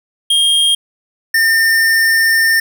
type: tone pair in turn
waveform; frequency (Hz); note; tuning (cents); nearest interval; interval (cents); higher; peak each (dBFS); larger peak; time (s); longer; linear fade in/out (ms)
square; 3228 / 1808.3; G#7 / A6; -50 / +47; minor seventh; 1003; first; -10; neither; 0.3-0.75 / 1.34-2.6; second; 5
effects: none